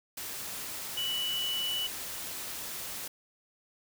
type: tone in noise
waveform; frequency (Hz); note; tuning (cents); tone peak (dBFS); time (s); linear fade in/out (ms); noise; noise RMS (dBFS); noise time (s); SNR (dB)
sine; 2960; F#7; 0; -30; 0.97-1.87; 5; white; -39; 0.17-3.08; +6
effects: none